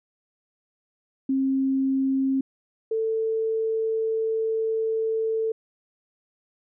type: tone pair in turn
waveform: sine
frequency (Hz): 267.7 / 444.7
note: C4 / A4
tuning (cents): +40 / +18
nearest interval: major sixth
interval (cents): 878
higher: second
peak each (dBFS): -20 / -22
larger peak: first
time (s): 1.29-2.41 / 2.91-5.52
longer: second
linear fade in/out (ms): 5
effects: none